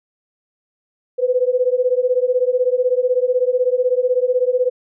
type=beating tone pair; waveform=sine; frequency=493.9 / 509.9 Hz; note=B4 / C5; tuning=0 / -45 cents; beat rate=16 Hz; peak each=-17 dBFS; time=1.18-4.7 s; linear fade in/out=20 ms; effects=none